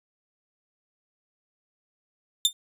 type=tone with exponential decay; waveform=sawtooth; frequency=3596 Hz; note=A7; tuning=37 cents sharp; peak=-10 dBFS; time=2.45-2.53 s; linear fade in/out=1 ms; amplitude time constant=17 ms; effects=resampled to 32000 Hz